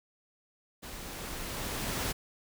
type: noise with level ramp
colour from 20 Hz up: pink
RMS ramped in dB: -44 to -32 dBFS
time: 0.82-2.13 s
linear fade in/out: 20 ms
effects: none